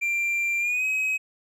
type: tone with pitch glide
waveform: triangle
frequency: 2370 to 2540 Hz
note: D7 to D#7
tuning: +15 to +35 cents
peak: -21 dBFS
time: 0.01-1.18 s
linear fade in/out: 20 ms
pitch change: +120 cents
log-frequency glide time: 0.59-0.85 s
effects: none